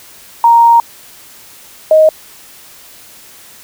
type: tone pair in turn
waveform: sine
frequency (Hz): 932.3 / 626.4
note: A#5 / D#5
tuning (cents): 0 / +11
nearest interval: perfect fifth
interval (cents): 689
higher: first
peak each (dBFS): -3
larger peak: neither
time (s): 0.44-0.8 / 1.91-2.09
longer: first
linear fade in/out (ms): 2
effects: white hiss -38 dBFS RMS until 3.63 s